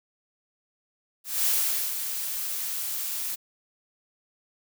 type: noise with ADSR envelope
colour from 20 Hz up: blue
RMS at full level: -23 dBFS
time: 1.24-3.36 s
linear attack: 220 ms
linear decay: 470 ms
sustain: -8 dB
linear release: 19 ms
effects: none